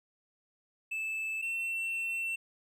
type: tone pair in turn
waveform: triangle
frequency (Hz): 2628 / 2699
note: E7 / E7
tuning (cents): -6 / +40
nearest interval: unison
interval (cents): 46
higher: second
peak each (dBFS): -31 / -30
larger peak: second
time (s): 0.91-1.42 / 1.42-2.36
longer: second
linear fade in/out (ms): 10
effects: none